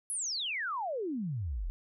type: exponential sweep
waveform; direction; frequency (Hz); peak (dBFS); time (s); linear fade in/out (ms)
sine; down; 11200 to 36.71; -32; 0.1-1.7; 0
effects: none